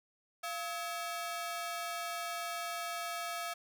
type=ring-modulated tone; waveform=sawtooth; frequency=987.8 Hz; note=B5; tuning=in tune; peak=-30 dBFS; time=0.43-3.54 s; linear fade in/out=10 ms; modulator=298 Hz; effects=none